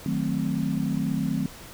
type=chord; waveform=sine; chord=D# diminished seventh; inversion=none; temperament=equal; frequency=155.56 / 185 / 220 / 261.6 Hz; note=D#3 / F#3 / A3 / C4; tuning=0 / 0 / 0 / 0 cents; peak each=-29 dBFS; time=0.06-1.46 s; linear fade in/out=2 ms; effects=pink hiss -44 dBFS RMS until 1.73 s